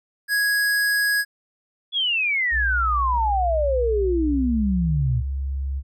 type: tone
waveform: square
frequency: 1662 Hz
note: G#6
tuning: 1 cent sharp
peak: -19 dBFS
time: 0.28-1.25 s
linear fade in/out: 50 ms
type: exponential sweep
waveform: sine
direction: down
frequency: 3442 to 112.7 Hz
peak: -19 dBFS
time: 1.92-5.23 s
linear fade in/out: 50 ms
type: tone with pitch glide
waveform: sine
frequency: 61.4 to 68.13 Hz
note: B1 to C#2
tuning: -9 to -29 cents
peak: -23 dBFS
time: 2.51-5.83 s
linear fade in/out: 50 ms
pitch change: +180 cents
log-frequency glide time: 4.14-4.99 s
effects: none